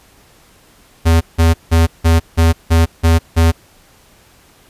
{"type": "tone bursts", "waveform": "square", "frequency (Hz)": 82.41, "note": "E2", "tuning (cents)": 0, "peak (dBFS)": -8, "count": 8, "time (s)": [1.05, 3.52], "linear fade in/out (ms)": 20, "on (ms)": 160, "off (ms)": 170, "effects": ["pink hiss -48 dBFS RMS until 4.69 s", "resampled to 32000 Hz"]}